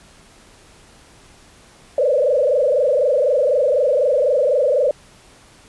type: tone with frequency modulation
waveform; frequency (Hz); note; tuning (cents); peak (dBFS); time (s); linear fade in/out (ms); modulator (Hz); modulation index
sine; 546; C#5; -26; -13; 1.98-4.91; 2; 24; 2.5
effects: pink hiss -48 dBFS RMS until 5.68 s + resampled to 24000 Hz